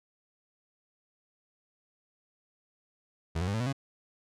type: tone with pitch steps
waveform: 30% pulse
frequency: 81.5 / 90.43 / 100.34 / 111.33 / 123.53 / 137.07 Hz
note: E2 / F#2 / G2 / A2 / B2 / C#3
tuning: -19 / -39 / +41 / +21 / +1 / -19 cents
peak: -26 dBFS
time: 3.35-3.728 s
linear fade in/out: 10 ms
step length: 63 ms
effects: low-pass 8000 Hz 12 dB/octave